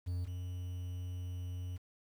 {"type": "tone pair in turn", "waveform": "triangle", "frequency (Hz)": [88.9, 89.83], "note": ["F2", "F2"], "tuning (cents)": [31, 49], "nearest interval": "unison", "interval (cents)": 18, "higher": "second", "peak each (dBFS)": [-32, -36], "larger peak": "first", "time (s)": [[0.06, 0.26], [0.26, 1.78]], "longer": "second", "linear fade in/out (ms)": 20, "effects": ["10-bit"]}